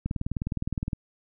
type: click train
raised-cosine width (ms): 5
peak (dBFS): -16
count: 18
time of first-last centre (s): 0.06-0.932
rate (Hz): 19.5
effects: none